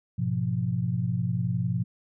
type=chord; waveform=sine; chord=F diminished; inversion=first; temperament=equal; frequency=103.83 / 123.47 / 174.61 Hz; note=Ab2 / Cb3 / F3; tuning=0 / 0 / 0 cents; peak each=-31 / -27 / -29 dBFS; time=0.18-1.84 s; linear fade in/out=10 ms; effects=none